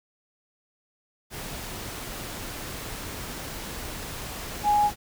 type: tone in noise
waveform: sine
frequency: 830.6 Hz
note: G#5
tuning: in tune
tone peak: -18 dBFS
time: 4.63-4.91 s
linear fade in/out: 50 ms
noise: pink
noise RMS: -36 dBFS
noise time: 1.3-4.96 s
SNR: +15 dB
effects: none